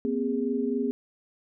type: tone cluster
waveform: sine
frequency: 238 / 261.7 / 410.3 Hz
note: A#3 / C4 / G#4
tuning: +36 / 0 / -21 cents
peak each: -29 dBFS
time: 0.05-0.91 s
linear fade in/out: 0 ms
effects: none